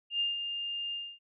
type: tone with ADSR envelope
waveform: sine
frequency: 2809 Hz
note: F7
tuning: 9 cents sharp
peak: -26 dBFS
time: 0.1-1.19 s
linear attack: 100 ms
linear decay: 160 ms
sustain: -7 dB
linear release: 260 ms
effects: none